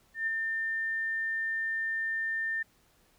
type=tone with ADSR envelope; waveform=sine; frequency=1800 Hz; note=A6; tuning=39 cents sharp; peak=-26 dBFS; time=0.14-2.63 s; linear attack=130 ms; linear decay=12 ms; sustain=-3 dB; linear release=9 ms; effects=pink hiss -66 dBFS RMS until 3.18 s